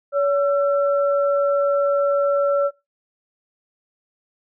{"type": "tone pair together", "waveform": "sine", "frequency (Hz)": [565.9, 1346], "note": ["C#5", "E6"], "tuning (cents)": [36, 36], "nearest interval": "octave + minor third", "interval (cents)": 1500, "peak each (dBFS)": [-16, -25], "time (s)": [0.12, 2.71], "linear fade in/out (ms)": 50, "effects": ["noise-tail reverb RT60 0.2 s tail -17 dB re dry"]}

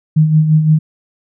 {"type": "tone with tremolo", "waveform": "sine", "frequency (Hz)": 155.56, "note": "D#3", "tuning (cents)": 0, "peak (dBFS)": -5, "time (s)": [0.16, 0.79], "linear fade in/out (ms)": 10, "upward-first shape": "sine", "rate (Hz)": 5.8, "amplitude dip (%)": 55, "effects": []}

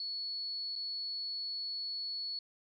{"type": "tone with dropouts", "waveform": "sine", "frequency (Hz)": 4400, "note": "C#8", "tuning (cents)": -14, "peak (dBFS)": -36, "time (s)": [0, 2.39], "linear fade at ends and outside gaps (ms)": 2, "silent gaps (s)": [0.755, 0.76], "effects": []}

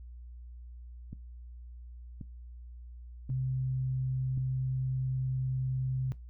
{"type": "click train", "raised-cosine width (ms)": 5, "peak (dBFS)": -28, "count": 4, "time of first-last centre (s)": [1.13, 4.377], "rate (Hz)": 0.924}
{"type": "tone", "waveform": "sine", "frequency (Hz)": 130.1, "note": "C3", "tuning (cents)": -9, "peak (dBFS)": -29, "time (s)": [3.3, 6.12], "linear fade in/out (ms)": 0}
{"effects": ["noise-tail reverb RT60 0.2 s tail -19 dB re dry", "added 60 Hz sine -44 dBFS peak until 6.29 s"]}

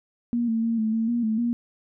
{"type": "tone with pitch steps", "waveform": "sine", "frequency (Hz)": [237.6, 225.3, 229.4, 219, 225, 237.5, 219.1, 237.3], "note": ["A#3", "A3", "A#3", "A3", "A3", "A#3", "A3", "A#3"], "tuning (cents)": [33, 41, -28, -8, 39, 33, -7, 31], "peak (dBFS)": -21, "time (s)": [0.33, 1.53], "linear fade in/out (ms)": 0, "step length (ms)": 150, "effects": []}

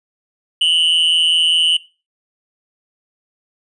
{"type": "tone with amplitude modulation", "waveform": "triangle", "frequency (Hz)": 2960, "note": "F#7", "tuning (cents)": 0, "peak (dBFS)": -6, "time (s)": [0.61, 1.77], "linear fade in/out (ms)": 5, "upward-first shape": "sine", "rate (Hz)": 165, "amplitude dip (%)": 80, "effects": ["noise-tail reverb RT60 0.3 s tail -19 dB re dry", "resampled to 24000 Hz"]}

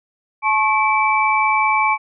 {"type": "tone cluster", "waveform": "sine", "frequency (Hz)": [865, 1090, 2315], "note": ["A5", "C#6", "D7"], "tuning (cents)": [-30, -29, -25], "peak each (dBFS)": -18, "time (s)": [0.42, 1.98], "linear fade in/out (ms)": 50, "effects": []}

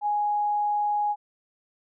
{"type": "tone", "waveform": "sine", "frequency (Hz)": 830.6, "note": "G#5", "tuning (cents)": 0, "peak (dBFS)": -22, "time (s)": [0.01, 1.16], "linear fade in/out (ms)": 50, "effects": []}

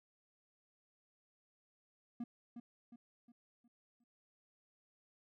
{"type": "tone with echo", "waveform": "triangle", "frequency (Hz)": 237.7, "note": "A#3", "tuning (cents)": 34, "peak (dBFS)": -37, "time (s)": [2.2, 2.24], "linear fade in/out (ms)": 5, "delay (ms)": 360, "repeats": 5, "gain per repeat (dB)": -7, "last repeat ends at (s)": 4.04, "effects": []}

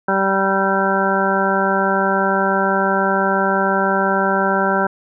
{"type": "harmonic tone", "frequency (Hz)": 194.1, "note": "G3", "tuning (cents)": -17, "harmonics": [1, 2, 3, 4, 5, 7, 8], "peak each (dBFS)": [-22, -22, -22, -22, -22, -22, -22], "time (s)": [0.08, 4.87], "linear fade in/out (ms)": 5, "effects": []}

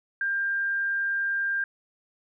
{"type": "tone", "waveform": "sine", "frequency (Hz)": 1595, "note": "G6", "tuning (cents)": 30, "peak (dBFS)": -24, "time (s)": [0.21, 1.64], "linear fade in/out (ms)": 2, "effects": []}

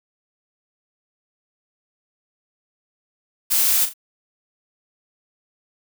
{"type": "noise with echo", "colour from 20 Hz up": "blue", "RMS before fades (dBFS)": -18, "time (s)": [3.5, 3.86], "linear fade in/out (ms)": 20, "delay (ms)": 39, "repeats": 2, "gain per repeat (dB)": -10, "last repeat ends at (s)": 3.938, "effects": []}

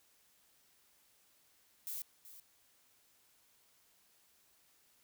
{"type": "noise with echo", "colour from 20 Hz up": "violet", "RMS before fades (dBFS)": -42, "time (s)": [1.87, 2.02], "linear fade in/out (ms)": 0, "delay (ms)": 380, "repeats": 1, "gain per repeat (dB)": -13, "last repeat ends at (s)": 2.4, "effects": ["white hiss -70 dBFS RMS until 5.03 s"]}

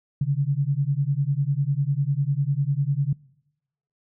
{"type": "beating tone pair", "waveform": "sine", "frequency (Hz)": [136.1, 146.1], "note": ["C#3", "D3"], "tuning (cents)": [-31, -9], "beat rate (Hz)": 10, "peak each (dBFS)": -23, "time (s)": [0.21, 3.13], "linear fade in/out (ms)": 5, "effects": ["noise-tail reverb RT60 0.9 s tail -25 dB re dry"]}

